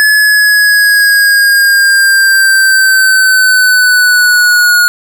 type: exponential sweep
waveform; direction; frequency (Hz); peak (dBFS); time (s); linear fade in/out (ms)
square; down; 1713 to 1442; -5; 0-4.88; 0
effects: none